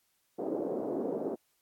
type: band-pass noise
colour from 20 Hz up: pink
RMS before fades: -34 dBFS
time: 0.38-1.36 s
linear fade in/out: 20 ms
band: 260 to 600 Hz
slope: 24 dB/octave
effects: white hiss -74 dBFS RMS until 1.61 s + AAC 64 kbps